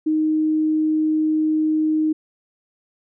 sine tone, 311.1 Hz, D#4, in tune, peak -16 dBFS, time 0.06-2.13 s, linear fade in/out 10 ms, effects none

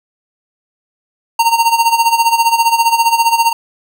square tone with tremolo, 922 Hz, A#5, 19 cents flat, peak -7 dBFS, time 1.39-3.53 s, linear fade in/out 5 ms, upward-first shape sine, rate 15 Hz, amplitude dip 75%, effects 8-bit

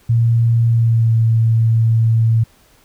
sine tone with pitch glide, 116.1 to 113.38 Hz, A#2 to A#2, -7 to -48 cents, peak -10 dBFS, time 0.09-2.44 s, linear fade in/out 10 ms, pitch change -41 cents, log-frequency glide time 0.68-1.15 s, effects pink hiss -52 dBFS RMS until 2.84 s

